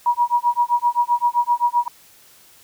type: tone with tremolo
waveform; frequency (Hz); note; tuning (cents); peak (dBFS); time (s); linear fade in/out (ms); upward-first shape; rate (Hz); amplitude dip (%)
sine; 960; B5; -49; -12; 0.06-1.88; 2; sine; 7.7; 100
effects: white hiss -50 dBFS RMS until 2.63 s